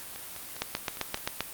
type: two click trains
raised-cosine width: 0.2 ms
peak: -23 / -10 dBFS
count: 6 / 7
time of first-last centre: 0.16-1.174 / 0.62-1.406 s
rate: 4.93 / 7.63 Hz
effects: white hiss -42 dBFS RMS until 1.53 s + Opus 32 kbps